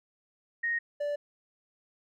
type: tone pair in turn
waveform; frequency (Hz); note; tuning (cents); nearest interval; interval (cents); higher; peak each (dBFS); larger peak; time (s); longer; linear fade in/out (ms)
sine / triangle; 1864.7 / 582.9; A#6 / D5; 0 / -13; octave + minor sixth; 2013; first; -27; neither; 0.63-0.79 / 1-1.16; neither; 10
effects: none